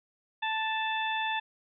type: harmonic tone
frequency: 880 Hz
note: A5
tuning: in tune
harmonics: 1 / 2 / 3 / 4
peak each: -31 / -34 / -36 / -37 dBFS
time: 0.42-1.4 s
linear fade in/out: 10 ms
effects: none